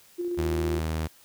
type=tone with tremolo; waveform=sine; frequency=350 Hz; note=F4; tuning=4 cents sharp; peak=-26 dBFS; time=0.18-0.8 s; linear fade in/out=20 ms; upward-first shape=square; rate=15 Hz; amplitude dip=25%
type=tone; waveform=sawtooth; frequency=79.4 Hz; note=D#2; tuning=36 cents sharp; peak=-23 dBFS; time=0.37-1.08 s; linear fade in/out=20 ms
effects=white hiss -56 dBFS RMS until 1.24 s